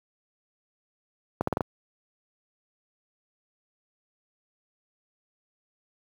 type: accelerating click train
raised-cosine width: 1 ms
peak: -10 dBFS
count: 5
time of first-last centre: 1.41-1.608 s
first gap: 64 ms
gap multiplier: 0.83
effects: high-pass 80 Hz 12 dB/octave + 8-bit